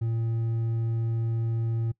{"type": "tone with hard clipping", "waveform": "triangle", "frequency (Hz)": 114.3, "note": "A#2", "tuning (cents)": -34, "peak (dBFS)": -26, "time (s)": [0.01, 1.92], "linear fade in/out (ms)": 10, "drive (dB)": 7, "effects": ["noise-tail reverb RT60 0.1 s tail -22 dB re dry"]}